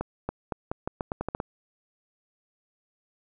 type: accelerating click train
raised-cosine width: 1 ms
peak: -15 dBFS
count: 11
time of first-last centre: 0.01-1.402 s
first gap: 280 ms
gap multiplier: 0.83
effects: none